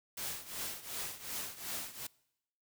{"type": "noise with tremolo", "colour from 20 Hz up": "white", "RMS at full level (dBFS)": -38, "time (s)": [0.17, 2.07], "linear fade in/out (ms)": 5, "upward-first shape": "triangle", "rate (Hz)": 2.7, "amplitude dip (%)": 85, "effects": ["noise-tail reverb RT60 0.8 s tail -23 dB re dry"]}